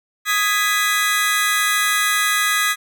sawtooth chord, G# minor, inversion second, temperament just, 1245.9 / 1661.2 / 1993.5 Hz, D#6 / G#6 / B6, +2 / 0 / +16 cents, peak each -17 dBFS, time 0.25-2.76 s, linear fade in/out 50 ms, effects none

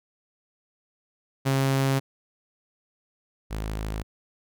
sawtooth tone pair in turn, 135.3 / 53.23 Hz, C#3 / G#1, -42 / +43 cents, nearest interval octave + major third, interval 1615 cents, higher first, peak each -17 / -25 dBFS, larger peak first, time 1.45-2 / 3.5-4.03 s, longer first, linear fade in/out 20 ms, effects none

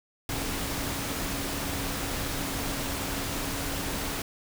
sine tone in noise, 277.2 Hz, C#4, in tune, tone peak -39 dBFS, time 0.29-4.22 s, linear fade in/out 2 ms, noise pink, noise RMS -32 dBFS, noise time 0.29-4.22 s, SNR -10 dB, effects none

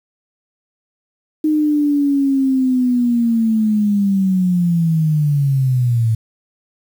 sine linear sweep, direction down, 309.8 to 110.2 Hz, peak -12 dBFS, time 1.44-6.15 s, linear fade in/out 5 ms, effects 7-bit

